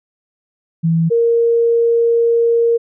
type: tone pair in turn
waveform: sine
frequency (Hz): 164.6 / 465.6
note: E3 / A#4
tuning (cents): -2 / -2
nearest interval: octave + tritone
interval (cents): 1800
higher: second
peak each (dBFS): -11 / -10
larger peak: second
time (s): 0.83-1.1 / 1.1-2.78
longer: second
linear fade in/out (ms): 20
effects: none

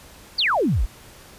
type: exponential sweep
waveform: sine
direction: down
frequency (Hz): 4988 to 36.09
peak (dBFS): -17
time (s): 0.38-0.86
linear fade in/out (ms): 10
effects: pink hiss -46 dBFS RMS until 1.38 s + resampled to 32000 Hz

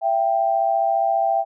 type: tone pair together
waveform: sine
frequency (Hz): 669.3 / 784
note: E5 / G5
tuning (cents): +26 / 0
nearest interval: minor third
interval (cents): 274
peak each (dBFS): -20 / -19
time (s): 0.01-1.45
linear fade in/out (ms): 50
effects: none

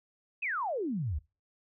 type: exponential sweep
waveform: sine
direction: down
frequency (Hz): 2676 to 64.5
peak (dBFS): -30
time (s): 0.42-1.19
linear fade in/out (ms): 10
effects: noise-tail reverb RT60 0.3 s tail -22 dB re dry

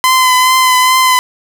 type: tone with vibrato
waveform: sawtooth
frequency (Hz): 1022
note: C6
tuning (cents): -41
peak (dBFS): -3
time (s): 0.04-1.19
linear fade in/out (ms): 0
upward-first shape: triangle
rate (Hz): 2.4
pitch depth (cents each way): 27
effects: none

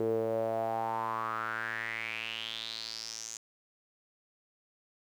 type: tone with band-pass filter sweep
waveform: sawtooth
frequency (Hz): 112.4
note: A2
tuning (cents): +37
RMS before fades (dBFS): -35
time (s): 0-3.37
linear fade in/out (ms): 0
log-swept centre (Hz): 410 to 6800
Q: 6.1
effects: 10-bit

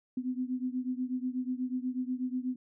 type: beating tone pair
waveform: sine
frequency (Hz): 250.7 / 258.9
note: B3 / C4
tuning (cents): +26 / -18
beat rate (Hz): 8.2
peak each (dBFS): -33 / -35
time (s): 0.17-2.56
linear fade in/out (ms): 5
effects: none

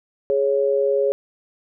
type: tone pair together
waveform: sine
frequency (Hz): 415 / 554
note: G#4 / C#5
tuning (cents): -1 / -1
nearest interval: perfect fourth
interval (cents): 500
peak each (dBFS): -19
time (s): 0.3-1.12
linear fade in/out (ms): 0
effects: none

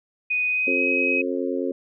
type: tone with pitch glide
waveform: sine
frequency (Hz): 2489 to 2538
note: D#7 to D#7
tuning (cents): 0 to +34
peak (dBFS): -20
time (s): 0.3-1.22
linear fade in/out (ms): 10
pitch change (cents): +34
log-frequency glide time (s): 0.48-0.83
type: harmonic tone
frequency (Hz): 89.6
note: F2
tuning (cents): +45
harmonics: 3 / 4 / 5 / 6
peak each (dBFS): -27 / -28 / -29 / -30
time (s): 0.67-1.72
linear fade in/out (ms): 5
effects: none

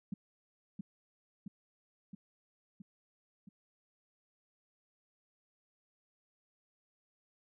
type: tone with echo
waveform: sine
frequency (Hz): 196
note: G3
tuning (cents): 0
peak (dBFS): -34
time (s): 0.12-0.14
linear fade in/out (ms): 5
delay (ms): 670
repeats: 5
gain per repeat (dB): -3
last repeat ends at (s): 3.49
effects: none

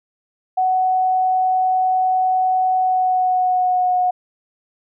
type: tone with pitch glide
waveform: sine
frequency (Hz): 745 to 728.4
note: F#5 to F#5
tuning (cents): +12 to -27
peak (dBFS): -14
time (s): 0.57-4.11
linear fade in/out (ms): 10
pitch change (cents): -39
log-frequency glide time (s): 2.77-3.98
effects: none

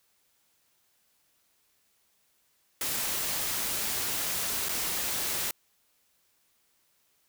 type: noise with dropouts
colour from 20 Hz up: white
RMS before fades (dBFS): -31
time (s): 2.81-5.51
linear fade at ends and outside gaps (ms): 2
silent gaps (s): 4.687-4.691
effects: white hiss -70 dBFS RMS until 7.28 s

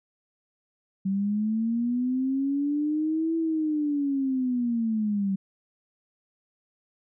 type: linear two-way sweep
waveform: sine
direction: up then down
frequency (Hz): 190.8 to 329.6 to 190.8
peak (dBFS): -23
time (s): 1.05-5.36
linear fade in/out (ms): 10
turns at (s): 3.36
effects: none

